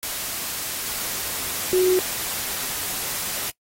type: tone in noise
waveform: sine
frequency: 368.4 Hz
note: F#4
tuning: 7 cents flat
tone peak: -15 dBFS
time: 1.73-1.99 s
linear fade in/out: 0 ms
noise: white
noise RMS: -28 dBFS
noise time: 0.03-3.5 s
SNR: +10 dB
effects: noise-tail reverb RT60 0.1 s tail -21 dB re dry + AAC 48 kbps